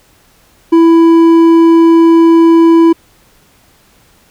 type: tone with hard clipping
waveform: triangle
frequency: 331.1 Hz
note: E4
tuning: 8 cents sharp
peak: -4 dBFS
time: 0.72-2.93 s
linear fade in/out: 10 ms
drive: 9 dB
effects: pink hiss -48 dBFS RMS until 4.3 s